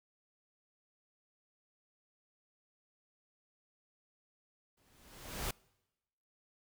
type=noise with exponential growth; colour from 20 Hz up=pink; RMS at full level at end=-35 dBFS; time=4.77-5.51 s; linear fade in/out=5 ms; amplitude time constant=160 ms; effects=noise-tail reverb RT60 1.0 s tail -26 dB re dry